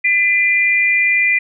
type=tone pair together; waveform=sine; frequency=2010 / 2392 Hz; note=B6 / D7; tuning=+30 / +31 cents; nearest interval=minor third; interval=301 cents; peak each=-14 dBFS; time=0.04-1.39 s; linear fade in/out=10 ms; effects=none